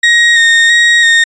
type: tone with vibrato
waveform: 35% pulse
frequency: 1864.7 Hz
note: A#6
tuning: in tune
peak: -3 dBFS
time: 0.03-1.24 s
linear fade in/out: 5 ms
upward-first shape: square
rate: 1.5 Hz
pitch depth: 18 cents each way
effects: resampled to 16000 Hz